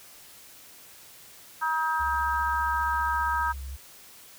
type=harmonic tone; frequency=317.4 Hz; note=D#4; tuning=35 cents sharp; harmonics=3 / 4 / 5; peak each=-27 / -29 / -30 dBFS; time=1.61-3.53 s; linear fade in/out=20 ms
type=tone; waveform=sine; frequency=67.2 Hz; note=C2; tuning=47 cents sharp; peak=-34 dBFS; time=1.99-3.77 s; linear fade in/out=20 ms
effects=white hiss -50 dBFS RMS until 4.38 s